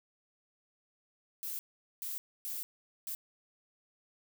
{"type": "noise bursts at uneven times", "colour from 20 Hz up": "violet", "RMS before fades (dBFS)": -39, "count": 4, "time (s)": [[1.43, 1.59], [2.02, 2.18], [2.45, 2.63], [3.07, 3.15]], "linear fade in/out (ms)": 0, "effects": []}